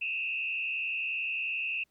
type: tone with frequency modulation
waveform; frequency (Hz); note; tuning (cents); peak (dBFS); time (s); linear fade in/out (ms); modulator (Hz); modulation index
sine; 2637; E7; 0; -30; 0.01-1.84; 10; 71.4; 1.8
effects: pink hiss -75 dBFS RMS until 1.9 s